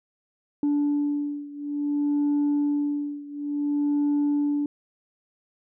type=beating tone pair; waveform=sine; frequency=290.3 / 290.87 Hz; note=D4 / D4; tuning=-20 / -17 cents; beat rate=0.57 Hz; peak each=-23 / -25 dBFS; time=0.63-4.66 s; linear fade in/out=2 ms; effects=tanh soft clip ceiling -18 dBFS